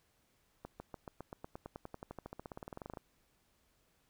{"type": "accelerating click train", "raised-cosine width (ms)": 1, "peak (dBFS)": -30, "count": 30, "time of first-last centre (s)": [0.65, 2.972], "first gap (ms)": 150, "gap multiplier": 0.95, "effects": ["pink hiss -74 dBFS RMS until 4.09 s"]}